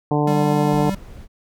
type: harmonic tone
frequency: 148 Hz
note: D3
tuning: 14 cents sharp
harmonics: 1 / 2 / 3 / 4 / 5 / 6 / 7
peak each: -20 / -21 / -23 / -28 / -25 / -26 / -32 dBFS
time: 0.11-0.9 s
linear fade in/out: 2 ms
type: tone with vibrato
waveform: square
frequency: 194 Hz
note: G3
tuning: 18 cents flat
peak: -23 dBFS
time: 0.27-0.95 s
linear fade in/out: 5 ms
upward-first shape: sine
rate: 11 Hz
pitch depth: 11 cents each way
type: noise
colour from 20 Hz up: brown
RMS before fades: -37 dBFS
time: 0.7-1.28 s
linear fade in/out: 50 ms
effects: none